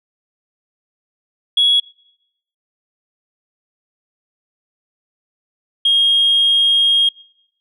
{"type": "tone pair in turn", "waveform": "sine", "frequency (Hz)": [3345, 3250], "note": ["G#7", "G#7"], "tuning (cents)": [12, -38], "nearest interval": "unison", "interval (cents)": 50, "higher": "first", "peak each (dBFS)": -9, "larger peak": "neither", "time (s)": [[1.57, 1.8], [5.85, 7.09]], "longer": "second", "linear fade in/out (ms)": 5, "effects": ["noise-tail reverb RT60 0.8 s tail -25 dB re dry", "tanh soft clip ceiling -6 dBFS"]}